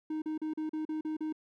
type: tone bursts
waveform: triangle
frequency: 311.1 Hz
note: D#4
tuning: in tune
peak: -30 dBFS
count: 8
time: 0.1-1.326 s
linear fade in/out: 5 ms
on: 120 ms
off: 38 ms
effects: none